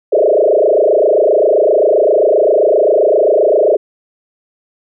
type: tone with frequency modulation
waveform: sine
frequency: 517 Hz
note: C5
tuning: 21 cents flat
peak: -7 dBFS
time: 0.12-3.77 s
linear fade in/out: 10 ms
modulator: 27.6 Hz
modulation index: 4.6
effects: none